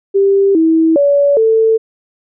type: tone with pitch steps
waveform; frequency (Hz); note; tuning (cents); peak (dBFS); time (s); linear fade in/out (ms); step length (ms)
sine; 394.3 / 323.4 / 569 / 445.4; G4 / E4 / C#5 / A4; +10 / -33 / +45 / +21; -7; 0.14-1.78; 20; 410
effects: none